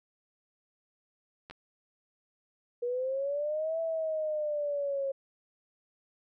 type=clicks; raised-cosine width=0.3 ms; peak=-29 dBFS; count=2; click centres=1.499 / 1.51 s
type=linear two-way sweep; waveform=sine; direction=up then down; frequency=476.7 to 659.3 to 541 Hz; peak=-29 dBFS; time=2.82-5.12 s; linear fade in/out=10 ms; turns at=3.8 s
effects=none